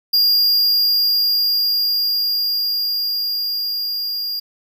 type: tone with level ramp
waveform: square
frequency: 4818 Hz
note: D8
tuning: 43 cents sharp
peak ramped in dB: -12 to -22 dBFS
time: 0.13-4.4 s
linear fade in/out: 10 ms
effects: 9-bit